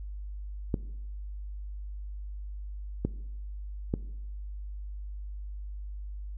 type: clicks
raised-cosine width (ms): 3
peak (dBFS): -14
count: 3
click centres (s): 0.742 / 3.05 / 3.939
effects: noise-tail reverb RT60 0.9 s tail -19 dB re dry + added 50 Hz sine -36 dBFS peak until 6.37 s